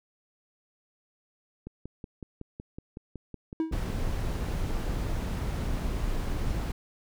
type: click train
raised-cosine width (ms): 3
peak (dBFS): -26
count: 13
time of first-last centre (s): 1.67-3.9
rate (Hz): 5.38
type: tone with exponential decay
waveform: triangle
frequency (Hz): 321.1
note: E4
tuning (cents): -45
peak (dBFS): -20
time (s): 3.6-3.83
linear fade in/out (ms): 1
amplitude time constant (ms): 49
type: noise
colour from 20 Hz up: brown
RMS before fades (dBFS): -30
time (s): 3.72-6.72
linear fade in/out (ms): 5
effects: none